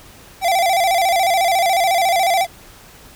square tone with vibrato, 726 Hz, F#5, 33 cents flat, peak -14 dBFS, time 0.41-2.47 s, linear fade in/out 50 ms, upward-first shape square, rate 14 Hz, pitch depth 100 cents each way, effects pink hiss -43 dBFS RMS until 3.15 s

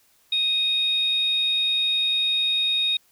sine tone pair together, 2489 / 3729 Hz, D#7 / A#7, 0 / 0 cents, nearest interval perfect fifth, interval 700 cents, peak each -29 / -19 dBFS, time 0.32-2.97 s, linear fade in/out 5 ms, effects tanh soft clip ceiling -14 dBFS + white hiss -61 dBFS RMS until 3.11 s

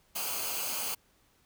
white noise with comb filter, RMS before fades -34 dBFS, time 0.15-0.95 s, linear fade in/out 10 ms, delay 0.54 ms, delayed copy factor -0.65, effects pink hiss -67 dBFS RMS until 1.45 s

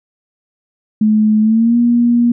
sine tone with pitch glide, 214.8 to 238.3 Hz, A3 to A#3, -41 to +38 cents, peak -8 dBFS, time 1.01-2.32 s, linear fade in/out 5 ms, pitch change +179 cents, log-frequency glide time 1.41-1.77 s, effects none

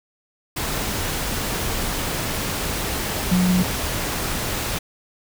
sine tone in noise, 181.8 Hz, F#3, 30 cents flat, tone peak -15 dBFS, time 3.31-3.63 s, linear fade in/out 10 ms, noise pink, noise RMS -25 dBFS, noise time 0.56-4.79 s, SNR +7 dB, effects none

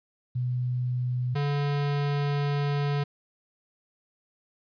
sine / square tone pair in turn, 124.6 / 143.67 Hz, B2 / D3, +16 / -38 cents, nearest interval major second, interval 246 cents, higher second, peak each -25 dBFS, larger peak neither, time 0.35-1.35 / 1.35-3.04 s, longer second, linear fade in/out 10 ms, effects resampled to 11025 Hz + 11-bit

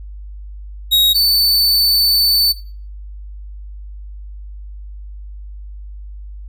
45% pulse tone pair in turn, 3791 / 4515 Hz, A#7 / C#8, +28 / +31 cents, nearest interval minor third, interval 303 cents, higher second, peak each -10 dBFS, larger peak neither, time 0.91-1.14 / 1.14-2.53 s, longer second, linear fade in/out 20 ms, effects noise-tail reverb RT60 0.4 s tail -19 dB re dry + added 50 Hz sine -29 dBFS peak until 6.48 s

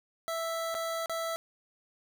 25% pulse tone with dropouts, 659.3 Hz, E5, in tune, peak -28 dBFS, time 0.28-1.36 s, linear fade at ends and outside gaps 0 ms, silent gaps 0.744-0.75 / 1.059-1.096 s, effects none

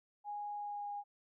sine tone with pitch glide, 826 to 817.5 Hz, G#5 to G#5, -10 to -28 cents, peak -39 dBFS, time 0.24-1.04 s, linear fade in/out 50 ms, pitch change -18 cents, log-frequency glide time 0.56-0.93 s, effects none

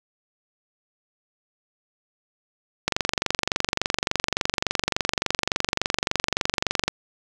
click train, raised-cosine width 0.2 ms, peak -3 dBFS, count 95, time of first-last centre 2.88-6.88 s, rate 23.5 Hz, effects 7-bit

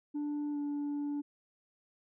sine tone with pitch glide, 293.7 to 289.8 Hz, D4 to D4, 0 to -23 cents, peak -30 dBFS, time 0.14-1.22 s, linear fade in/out 20 ms, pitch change -23 cents, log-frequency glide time 0.52-0.57 s, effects tanh soft clip ceiling -32 dBFS

